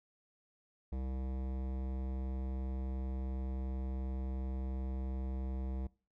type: tone with hard clipping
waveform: sine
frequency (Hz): 65.1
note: C2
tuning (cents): -8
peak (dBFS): -38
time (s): 0.92-5.87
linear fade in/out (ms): 5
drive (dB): 17
effects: noise-tail reverb RT60 0.4 s tail -23 dB re dry